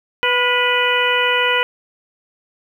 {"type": "harmonic tone with a mistuned harmonic", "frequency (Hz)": 493.9, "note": "B4", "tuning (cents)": 0, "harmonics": [1, 2, 3, 4, 5, 6], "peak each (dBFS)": [-21, -21, -21, -21, -21, -21], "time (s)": [0.23, 1.63], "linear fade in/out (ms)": 0, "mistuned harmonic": 3, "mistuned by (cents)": -45, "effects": ["8-bit"]}